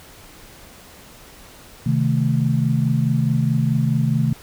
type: chord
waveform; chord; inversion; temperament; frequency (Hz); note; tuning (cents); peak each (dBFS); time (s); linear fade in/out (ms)
sine; A diminished; first; equal; 130.81 / 155.56 / 220; C3 / Eb3 / A3; 0 / 0 / 0; -19 / -20 / -22; 1.86-4.33; 5
effects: pink hiss -44 dBFS RMS until 4.42 s